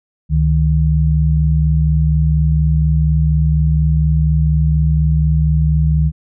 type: tone pair together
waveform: sine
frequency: 70.3 / 154.48 Hz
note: C#2 / D#3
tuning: +25 / -12 cents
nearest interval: octave + major second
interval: 1363 cents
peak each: -13 dBFS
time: 0.29-6.12 s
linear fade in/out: 50 ms
effects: none